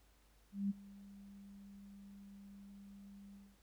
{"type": "tone with ADSR envelope", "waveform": "sine", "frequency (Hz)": 199.1, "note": "G3", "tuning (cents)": 27, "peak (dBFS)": -32, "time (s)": [0.52, 3.58], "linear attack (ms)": 180, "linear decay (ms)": 22, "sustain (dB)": -21, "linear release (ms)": 240, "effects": ["added 50 Hz sine -68 dBFS peak until 3.62 s", "pink hiss -72 dBFS RMS until 3.62 s"]}